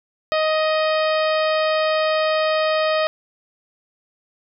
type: harmonic tone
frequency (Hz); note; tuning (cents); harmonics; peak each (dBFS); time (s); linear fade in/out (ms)
625; D#5; +8; 1 / 2 / 3 / 4 / 5 / 6 / 7 / 8; -18 / -24 / -28 / -30 / -32 / -34 / -35 / -36; 0.32-3.07; 0
effects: none